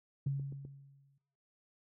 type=tone with exponential decay; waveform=sine; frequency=138.59 Hz; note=C#3; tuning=in tune; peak=-29 dBFS; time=0.26-1.18 s; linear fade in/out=5 ms; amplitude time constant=200 ms
type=click train; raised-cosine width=3 ms; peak=-37 dBFS; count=4; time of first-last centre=0.27-0.651 s; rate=7.88 Hz
effects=noise-tail reverb RT60 0.9 s tail -21 dB re dry + high-pass 80 Hz 12 dB/octave